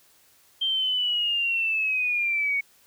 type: linear sweep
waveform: sine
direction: down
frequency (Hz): 3165 to 2217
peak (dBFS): -22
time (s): 0.61-2.61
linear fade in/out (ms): 10
effects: white hiss -59 dBFS RMS until 2.86 s